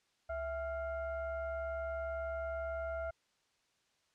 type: tone with frequency modulation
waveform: sine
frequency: 660 Hz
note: E5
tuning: 2 cents sharp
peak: -36 dBFS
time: 0.29-3.11 s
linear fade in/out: 10 ms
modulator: 729 Hz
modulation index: 0.79
effects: white hiss -75 dBFS RMS until 4.14 s + low-pass 6000 Hz 12 dB/octave